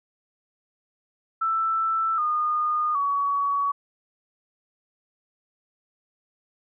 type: tone with pitch steps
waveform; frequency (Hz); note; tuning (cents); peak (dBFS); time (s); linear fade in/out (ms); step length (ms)
sine; 1326 / 1223 / 1128; E6 / D#6 / C#6; +10 / -30 / +30; -21; 1.41-3.72; 10; 770
effects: none